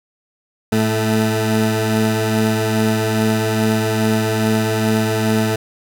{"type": "tone pair together", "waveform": "20% pulse", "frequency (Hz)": [110.4, 218.4], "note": ["A2", "A3"], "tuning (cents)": [6, -13], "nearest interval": "octave", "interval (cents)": 1181, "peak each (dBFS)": -13, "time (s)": [0.72, 5.56], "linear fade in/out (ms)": 5, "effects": []}